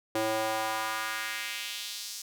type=tone with high-pass filter sweep; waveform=square; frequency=110 Hz; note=A2; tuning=in tune; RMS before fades=-33 dBFS; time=0.15-2.22 s; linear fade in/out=5 ms; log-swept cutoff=420 to 5700 Hz; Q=1.7; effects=none